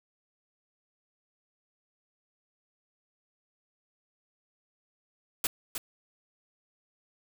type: noise with echo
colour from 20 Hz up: white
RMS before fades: -28 dBFS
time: 5.44-5.47 s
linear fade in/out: 2 ms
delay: 310 ms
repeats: 1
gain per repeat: -7 dB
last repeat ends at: 5.78 s
effects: none